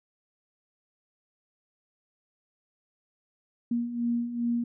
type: beating tone pair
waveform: sine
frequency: 235.1 / 237.6 Hz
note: A#3 / A#3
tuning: +15 / +33 cents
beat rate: 2.5 Hz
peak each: -33 / -27 dBFS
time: 3.71-4.64 s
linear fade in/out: 5 ms
effects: none